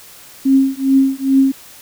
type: tone with tremolo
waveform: sine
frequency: 269.1 Hz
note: C4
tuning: 49 cents sharp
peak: -6 dBFS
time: 0.45-1.52 s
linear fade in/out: 10 ms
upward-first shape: triangle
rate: 2.4 Hz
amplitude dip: 100%
effects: white hiss -40 dBFS RMS until 1.81 s